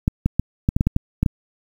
clicks, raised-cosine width 5 ms, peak -4 dBFS, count 10, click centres 0.079 / 0.26 / 0.396 / 0.689 / 0.765 / 0.809 / 0.87 / 0.964 / 1.23 / 1.262 s, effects 7-bit

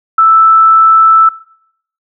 sine tone, 1319 Hz, E6, 1 cent sharp, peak -3 dBFS, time 0.18-1.29 s, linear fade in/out 5 ms, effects noise-tail reverb RT60 0.7 s tail -21 dB re dry

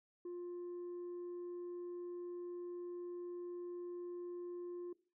sine tone, 352 Hz, F4, 14 cents sharp, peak -40 dBFS, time 0.25-4.93 s, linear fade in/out 5 ms, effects noise-tail reverb RT60 0.4 s tail -21 dB re dry + tanh soft clip ceiling -42 dBFS

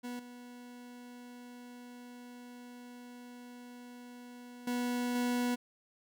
40% pulse tone with level steps, 244.7 Hz, B3, 16 cents flat, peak -38 / -47 / -31 / -29 dBFS, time 0.03-5.56 s, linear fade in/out 20 ms, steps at 0.19 / 4.67 / 5.15 s, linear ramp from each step 5 ms, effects none

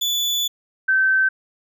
35% pulse / sine tone pair in turn, 3466 / 1543.9 Hz, A7 / G6, -27 / -27 cents, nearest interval octave + major second, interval 1400 cents, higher first, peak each -17 / -14 dBFS, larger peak second, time 0.01-0.48 / 0.88-1.29 s, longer first, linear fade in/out 10 ms, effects none

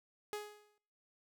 sawtooth tone with exponential decay, 418 Hz, G#4, 11 cents sharp, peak -33 dBFS, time 0.33-0.78 s, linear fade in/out 0 ms, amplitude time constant 97 ms, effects noise-tail reverb RT60 0.8 s tail -26 dB re dry

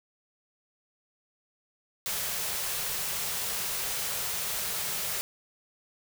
white band-stop noise, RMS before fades -32 dBFS, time 2.06-5.21 s, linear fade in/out 0 ms, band 220 to 360 Hz, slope 96 dB/octave, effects none

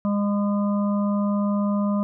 harmonic tone, 203.7 Hz, G#3, 33 cents flat, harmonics 1 / 3 / 5 / 6, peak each -20 / -30 / -34 / -36 dBFS, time 0.05-2.03 s, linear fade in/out 0 ms, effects none

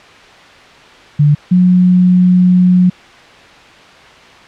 sine tone pair in turn, 147.1 / 181.17 Hz, D3 / F#3, +3 / -36 cents, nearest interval major third, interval 361 cents, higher second, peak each -5 dBFS, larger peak neither, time 1.19-1.35 / 1.51-2.9 s, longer second, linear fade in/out 10 ms, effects white hiss -38 dBFS RMS until 4.47 s + low-pass 3000 Hz 12 dB/octave

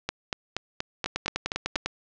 two click trains, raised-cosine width 0.2 ms, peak -10 / -9 dBFS, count 8 / 9, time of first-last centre 0.09-1.757 / 1.06-1.86 s, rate 4.2 / 10 Hz, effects low-pass 6000 Hz 12 dB/octave

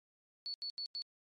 sine tone bursts at uneven times, 4435 Hz, C#8, in tune, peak -38 dBFS, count 4, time 0.46-0.54 / 0.62-0.7 / 0.78-0.86 / 0.95-1.02 s, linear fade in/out 0 ms, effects MP3 48 kbps

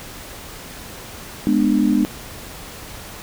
sine chord, G# diminished, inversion none, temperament equal with one note detuned, 207.7 / 246.9 / 298.6 Hz, G#3 / B3 / D4, 0 / 0 / +29 cents, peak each -18 dBFS, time 1.47-2.05 s, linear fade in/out 0 ms, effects pink hiss -36 dBFS RMS until 3.22 s

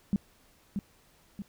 sine tone with echo, 200.1 Hz, G3, 36 cents sharp, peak -22 dBFS, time 0.13-0.16 s, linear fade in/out 0 ms, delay 630 ms, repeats 2, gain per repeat -6 dB, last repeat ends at 1.42 s, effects pink hiss -63 dBFS RMS until 1.48 s

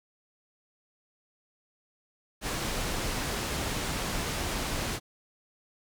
pink low-pass noise, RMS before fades -32 dBFS, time 2.41-5 s, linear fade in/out 50 ms, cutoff 10000 Hz, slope 12 dB/octave, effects none

